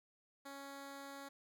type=tone; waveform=10% pulse; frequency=277.5 Hz; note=C#4; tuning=2 cents sharp; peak=-40 dBFS; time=0.45-1.29 s; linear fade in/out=10 ms; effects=none